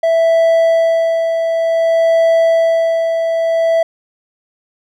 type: tone with tremolo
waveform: triangle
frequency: 659.3 Hz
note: E5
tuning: in tune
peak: -6 dBFS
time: 0.03-3.83 s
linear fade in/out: 5 ms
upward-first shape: sine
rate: 0.55 Hz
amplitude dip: 45%
effects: none